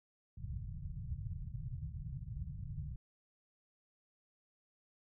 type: low-pass noise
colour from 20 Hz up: white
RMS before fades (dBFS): -43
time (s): 0.37-2.96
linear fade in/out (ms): 2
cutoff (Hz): 150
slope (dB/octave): 48
effects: none